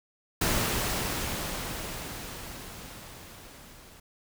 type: noise with level ramp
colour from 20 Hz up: pink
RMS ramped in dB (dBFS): -26 to -52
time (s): 0.41-4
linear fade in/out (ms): 5
effects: none